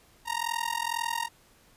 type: tone with amplitude modulation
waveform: sawtooth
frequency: 932.3 Hz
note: A#5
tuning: in tune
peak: -21 dBFS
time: 0.25-1.29 s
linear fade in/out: 50 ms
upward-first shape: sine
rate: 42.1 Hz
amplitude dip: 95%
effects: pink hiss -60 dBFS RMS until 1.76 s + resampled to 32000 Hz